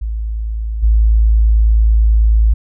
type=tone with level steps; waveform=sine; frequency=54.6 Hz; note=A1; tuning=13 cents flat; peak=-17 / -7 dBFS; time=0.01-2.54 s; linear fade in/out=10 ms; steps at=0.82 s; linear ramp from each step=20 ms; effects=none